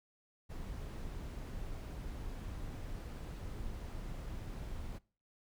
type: noise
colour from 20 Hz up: brown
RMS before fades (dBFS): -43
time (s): 0.49-4.99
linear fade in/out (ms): 20
effects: noise-tail reverb RT60 0.4 s tail -23 dB re dry